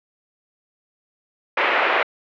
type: band-pass noise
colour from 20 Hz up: white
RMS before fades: -19 dBFS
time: 1.57-2.03 s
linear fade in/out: 5 ms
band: 390 to 2400 Hz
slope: 24 dB/octave
effects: low-pass 4000 Hz 12 dB/octave